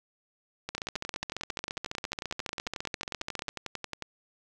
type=two click trains; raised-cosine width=0.2 ms; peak=-16 / -17 dBFS; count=41 / 38; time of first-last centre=0.75-3.49 / 0.69-4.023 s; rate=14.6 / 11.1 Hz; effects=none